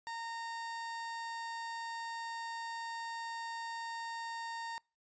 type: tone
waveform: 30% pulse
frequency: 921 Hz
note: A#5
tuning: 21 cents flat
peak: -37 dBFS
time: 0.07-4.78 s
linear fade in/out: 0 ms
effects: noise-tail reverb RT60 0.3 s tail -26 dB re dry + resampled to 16000 Hz